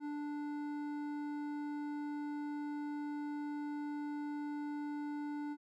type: tone with hard clipping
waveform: triangle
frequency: 293.7 Hz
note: D4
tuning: in tune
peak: -40 dBFS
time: 0-5.57 s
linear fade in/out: 50 ms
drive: 14 dB
effects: none